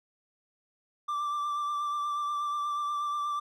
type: tone with vibrato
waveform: triangle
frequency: 1174.7 Hz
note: D6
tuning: in tune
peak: -27 dBFS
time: 1.08-3.4 s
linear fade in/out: 10 ms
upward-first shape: triangle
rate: 8.3 Hz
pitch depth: 26 cents each way
effects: none